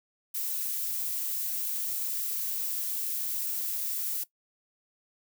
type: noise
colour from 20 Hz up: violet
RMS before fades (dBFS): -32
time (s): 0.34-4.24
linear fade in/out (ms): 10
effects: noise-tail reverb RT60 0.1 s tail -17 dB re dry